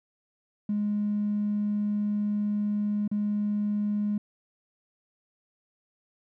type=tone with dropouts; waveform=triangle; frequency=207.7 Hz; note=G#3; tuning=in tune; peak=-21 dBFS; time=0.69-4.18 s; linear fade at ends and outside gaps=5 ms; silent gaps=3.078-3.114 s; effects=tanh soft clip ceiling -22 dBFS